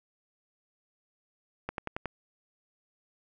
click train, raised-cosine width 0.5 ms, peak -18 dBFS, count 5, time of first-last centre 1.69-2.057 s, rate 10.9 Hz, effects none

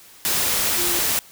sine tone in noise, 349.2 Hz, F4, in tune, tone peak -29 dBFS, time 0.78-0.99 s, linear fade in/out 0 ms, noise white, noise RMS -21 dBFS, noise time 0.25-1.19 s, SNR -11 dB, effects white hiss -47 dBFS RMS until 1.31 s

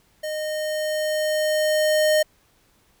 square tone with level ramp, 615 Hz, D#5, 20 cents flat, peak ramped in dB -27 to -16 dBFS, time 0.23-2.23 s, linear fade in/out 10 ms, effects pink hiss -61 dBFS RMS until 3 s

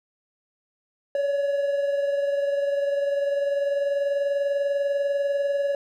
triangle tone pair together, 562.8 / 583 Hz, C#5 / D5, +26 / -13 cents, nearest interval minor second, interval 61 cents, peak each -20 / -30 dBFS, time 1.15-5.75 s, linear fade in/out 2 ms, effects none

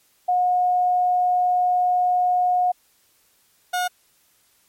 sine / 30% pulse tone pair in turn, 723 / 723 Hz, F#5 / F#5, -40 / -40 cents, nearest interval unison, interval 0 cents, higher neither, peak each -16 / -18 dBFS, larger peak first, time 0.28-2.72 / 3.73-3.88 s, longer first, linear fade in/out 10 ms, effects white hiss -61 dBFS RMS until 4.68 s + MP3 64 kbps

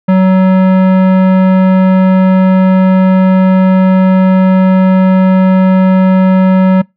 sine tone with tanh clipping, 187.5 Hz, F#3, 23 cents sharp, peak -6 dBFS, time 0.08-6.82 s, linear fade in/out 10 ms, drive 17 dB, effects noise-tail reverb RT60 0.2 s tail -25 dB re dry

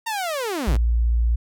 sawtooth linear sweep, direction down, 932.3 to 87.3 Hz, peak -20 dBFS, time 0.06-0.77 s, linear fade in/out 10 ms
sine tone, 58 Hz, A#1, 8 cents flat, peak -16 dBFS, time 0.67-1.36 s, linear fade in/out 10 ms
effects none

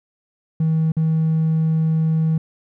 triangle tone with dropouts, 159.7 Hz, D#3, 45 cents sharp, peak -12 dBFS, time 0.6-2.38 s, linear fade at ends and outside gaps 5 ms, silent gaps 0.92-0.967 s, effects tanh soft clip ceiling -11 dBFS

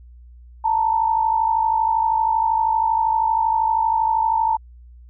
sine tone pair together, 886.3 / 939 Hz, A5 / A#5, +12 / +12 cents, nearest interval minor second, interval 100 cents, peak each -17 / -22 dBFS, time 0.64-4.57 s, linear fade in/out 10 ms, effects added 60 Hz sine -41 dBFS peak until 5.09 s

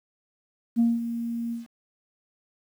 sine tone with ADSR envelope, 233.1 Hz, A#3, in tune, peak -15 dBFS, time 0.76-1.67 s, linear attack 36 ms, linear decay 200 ms, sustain -12 dB, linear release 150 ms, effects tanh soft clip ceiling -14 dBFS + 9-bit

